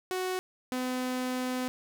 sawtooth tone pair in turn, 370 / 253.6 Hz, F#4 / B3, 0 / +46 cents, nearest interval perfect fifth, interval 654 cents, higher first, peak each -26 dBFS, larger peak neither, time 0.11-0.39 / 0.72-1.68 s, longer second, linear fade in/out 0 ms, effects none

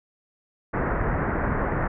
pink low-pass noise, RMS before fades -25 dBFS, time 0.73-1.88 s, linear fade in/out 10 ms, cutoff 1900 Hz, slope 48 dB/octave, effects none

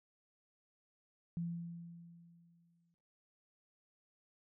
sine tone with exponential decay, 170 Hz, F3, 46 cents flat, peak -35 dBFS, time 1.37-2.94 s, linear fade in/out 0 ms, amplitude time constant 340 ms, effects noise-tail reverb RT60 1.0 s tail -22 dB re dry

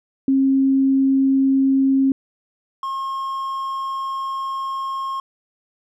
sine / triangle tone pair in turn, 269.1 / 1076.4 Hz, C4 / C6, +49 / +49 cents, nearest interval 2 octaves, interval 2400 cents, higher second, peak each -13 / -21 dBFS, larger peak first, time 0.28-2.12 / 2.83-5.2 s, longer second, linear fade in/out 2 ms, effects none

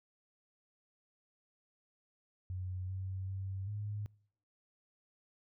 sine tone with pitch steps, 92.1 / 94.7 / 96.1 / 104 Hz, F#2 / F#2 / G2 / G#2, -7 / +41 / -34 / +3 cents, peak -37 dBFS, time 2.5-4.06 s, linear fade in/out 0 ms, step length 390 ms, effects noise-tail reverb RT60 0.6 s tail -25 dB re dry

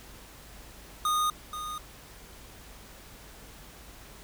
square tone with echo, 1232 Hz, D#6, 17 cents flat, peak -25 dBFS, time 1.05-1.3 s, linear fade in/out 2 ms, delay 480 ms, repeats 1, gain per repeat -10 dB, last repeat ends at 1.78 s, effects added 50 Hz sine -53 dBFS peak until 4.23 s + pink hiss -50 dBFS RMS until 4.23 s

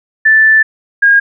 sine tone pair in turn, 1760 / 1627.4 Hz, A6 / G#6, 0 / -36 cents, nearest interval minor second, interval 136 cents, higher first, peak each -4 dBFS, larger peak neither, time 0.25-0.63 / 1.02-1.2 s, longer first, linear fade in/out 10 ms, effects none

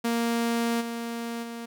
sawtooth tone with level steps, 233.1 Hz, A#3, in tune, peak -20 / -27 / -31 dBFS, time 0.04-1.66 s, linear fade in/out 10 ms, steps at 0.8 / 1.42 s, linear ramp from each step 20 ms, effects none

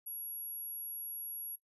sine tone, 11310 Hz, F9, 21 cents sharp, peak -40 dBFS, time 0.06-1.56 s, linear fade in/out 10 ms, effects noise-tail reverb RT60 0.1 s tail -17 dB re dry

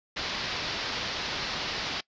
white low-pass noise, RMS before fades -33 dBFS, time 0.16-2.01 s, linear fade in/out 10 ms, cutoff 5200 Hz, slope 48 dB/octave, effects noise-tail reverb RT60 0.1 s tail -22 dB re dry + resampled to 16000 Hz

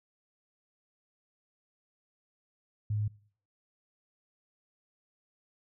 sine tone, 105.4 Hz, G#2, 26 cents sharp, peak -28 dBFS, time 2.9-3.08 s, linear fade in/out 5 ms, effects noise-tail reverb RT60 0.5 s tail -22 dB re dry

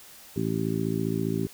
harmonic tone, 55 Hz, A1, in tune, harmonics 2 / 3 / 4 / 5 / 6 / 7, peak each -33 / -30 / -32 / -32 / -34 / -32 dBFS, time 0.36-1.47 s, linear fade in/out 5 ms, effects white hiss -49 dBFS RMS until 1.53 s

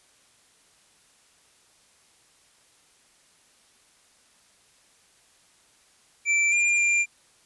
square tone with pitch steps, 2337 / 2398 / 2385 Hz, D7 / D7 / D7, -9 / +36 / +26 cents, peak -20 dBFS, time 6.25-7.06 s, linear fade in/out 50 ms, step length 270 ms, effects white hiss -60 dBFS RMS until 7.45 s + resampled to 24000 Hz

